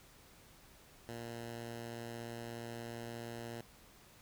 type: tone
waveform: 10% pulse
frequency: 116.9 Hz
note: A#2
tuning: 5 cents sharp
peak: -35 dBFS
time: 1.09-3.61 s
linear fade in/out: 0 ms
effects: pink hiss -61 dBFS RMS until 4.21 s